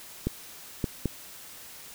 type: clicks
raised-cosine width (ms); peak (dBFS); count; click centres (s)
3; -13; 3; 0.27 / 0.842 / 1.057
effects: white hiss -46 dBFS RMS until 1.94 s